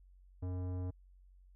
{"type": "tone with tanh clipping", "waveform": "sine", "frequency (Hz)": 91, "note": "F#2", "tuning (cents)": -28, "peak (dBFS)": -38, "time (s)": [0.42, 0.91], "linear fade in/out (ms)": 10, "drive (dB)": 16, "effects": ["added 46 Hz sine -58 dBFS peak until 1.55 s"]}